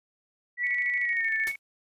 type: tone with pitch glide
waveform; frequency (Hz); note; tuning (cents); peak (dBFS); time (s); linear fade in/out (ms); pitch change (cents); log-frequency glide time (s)
sine; 1952 to 1769.4; B6 to A6; -21 to +9; -26; 0.57-1.51; 50; -170; 1.01-1.33
type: tone with tremolo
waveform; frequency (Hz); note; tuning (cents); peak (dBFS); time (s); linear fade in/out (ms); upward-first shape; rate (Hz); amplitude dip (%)
sine; 2217; C#7; 0; -27; 0.63-1.56; 10; square; 13; 60
type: noise with exponential decay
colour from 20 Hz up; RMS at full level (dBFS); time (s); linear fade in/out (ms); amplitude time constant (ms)
white; -33; 1.47-1.59; 0; 24
effects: resampled to 32000 Hz